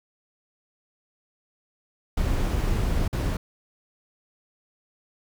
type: noise with dropouts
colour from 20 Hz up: brown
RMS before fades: -24 dBFS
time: 2.17-3.37 s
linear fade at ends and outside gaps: 5 ms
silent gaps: 3.079-3.128 s
effects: none